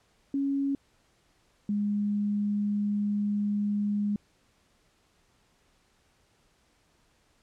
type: tone pair in turn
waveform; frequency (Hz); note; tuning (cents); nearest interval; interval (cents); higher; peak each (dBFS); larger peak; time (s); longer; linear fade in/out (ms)
sine; 277.2 / 205.8; C#4 / G#3; 0 / -16; perfect fourth; 516; first; -25; neither; 0.34-0.75 / 1.69-4.16; second; 2
effects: pink hiss -67 dBFS RMS until 7.42 s + low-pass 9000 Hz 12 dB/octave